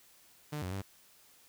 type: tone with pitch steps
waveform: sawtooth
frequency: 149.4 / 91.5 / 97.6 Hz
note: D3 / F#2 / G2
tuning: +30 / -19 / -7 cents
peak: -32 dBFS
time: 0.52-0.82 s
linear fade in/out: 10 ms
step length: 100 ms
effects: white hiss -62 dBFS RMS until 1.48 s